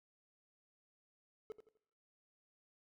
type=tone with echo; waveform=triangle; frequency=433.7 Hz; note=A4; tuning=25 cents flat; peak=-40 dBFS; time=1.5-1.52 s; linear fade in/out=0 ms; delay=84 ms; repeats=3; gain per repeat=-10 dB; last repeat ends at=1.772 s; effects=noise-tail reverb RT60 0.7 s tail -22 dB re dry + MP3 96 kbps